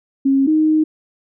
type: tone pair in turn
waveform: sine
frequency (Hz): 271.6 / 311.1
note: C#4 / D#4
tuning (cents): -35 / 0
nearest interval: major second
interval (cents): 235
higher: second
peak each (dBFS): -11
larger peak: neither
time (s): 0.25-0.47 / 0.47-0.84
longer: second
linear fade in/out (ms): 10
effects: none